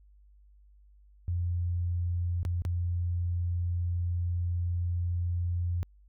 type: tone with dropouts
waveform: sine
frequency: 87.31 Hz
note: F2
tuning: in tune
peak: -27 dBFS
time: 1.28-5.83 s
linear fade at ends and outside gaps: 0 ms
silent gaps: 2.431-2.451 / 2.62-2.651 s
effects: added 50 Hz sine -55 dBFS peak until 6.08 s